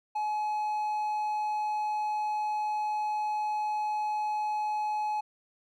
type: tone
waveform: triangle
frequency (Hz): 848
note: G#5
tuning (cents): +36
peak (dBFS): -26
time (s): 0.15-5.21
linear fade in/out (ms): 10
effects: none